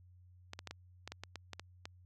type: clicks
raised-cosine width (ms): 0.2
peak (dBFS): -26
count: 11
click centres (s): 0.534 / 0.591 / 0.673 / 0.71 / 1.076 / 1.12 / 1.236 / 1.357 / 1.533 / 1.596 / 1.855
effects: added 90 Hz sine -58 dBFS peak until 2.05 s